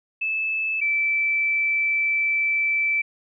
sine tone pair in turn, 2617 / 2323 Hz, E7 / D7, -13 / -20 cents, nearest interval major second, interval 207 cents, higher first, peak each -22 / -19 dBFS, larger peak second, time 0.21-0.81 / 0.81-3.02 s, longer second, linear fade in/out 10 ms, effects none

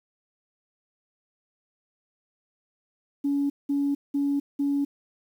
sine tone bursts, 282.5 Hz, C#4, 33 cents sharp, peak -21 dBFS, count 4, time 3.24-4.85 s, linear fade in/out 10 ms, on 260 ms, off 190 ms, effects tanh soft clip ceiling -17 dBFS + 9-bit

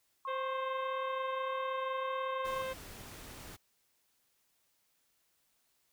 sine tone with vibrato, 1079 Hz, C#6, 47 cents flat, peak -37 dBFS, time 0.25-2.62 s, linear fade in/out 2 ms, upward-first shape sine, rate 1.7 Hz, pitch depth 13 cents each way
harmonic tone, 524 Hz, C5, 2 cents sharp, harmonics 1 / 2 / 3 / 4 / 5 / 6 / 7, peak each -37 / -43 / -47 / -49 / -51 / -53 / -54 dBFS, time 0.27-2.74 s, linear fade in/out 20 ms
pink noise, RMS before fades -49 dBFS, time 2.44-3.57 s, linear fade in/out 20 ms
effects white hiss -75 dBFS RMS until 5.92 s

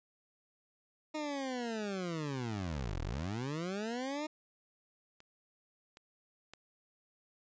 20% pulse linear two-way sweep, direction down then up, 311.1 to 36.97 to 311.1 Hz, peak -31 dBFS, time 1.14-4.27 s, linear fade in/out 10 ms, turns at 3.01 s
clicks, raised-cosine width 0.2 ms, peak -39 / -36 / -31 dBFS, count 3, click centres 5.204 / 5.971 / 6.536 s
effects resampled to 16000 Hz

